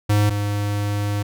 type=tone pair in turn; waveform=square; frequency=103.83 / 102.7 Hz; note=G#2 / G#2; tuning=0 / -19 cents; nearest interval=unison; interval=19 cents; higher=first; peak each=-15 / -21 dBFS; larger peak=first; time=0.09-0.3 / 0.3-1.23 s; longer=second; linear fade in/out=10 ms; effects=none